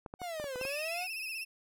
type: clicks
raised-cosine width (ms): 1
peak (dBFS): -28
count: 8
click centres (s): 0.062 / 0.139 / 0.217 / 0.399 / 0.442 / 0.558 / 0.613 / 0.652
type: linear two-way sweep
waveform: 45% pulse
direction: down then up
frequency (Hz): 752 to 493.5 to 752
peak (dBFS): -37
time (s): 0.19-1.08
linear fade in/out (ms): 50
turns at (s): 0.57
type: tone with vibrato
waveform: 35% pulse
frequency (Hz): 2605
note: E7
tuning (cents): -21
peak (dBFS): -35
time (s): 0.6-1.45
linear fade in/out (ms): 20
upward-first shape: sine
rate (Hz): 16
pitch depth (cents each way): 70
effects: none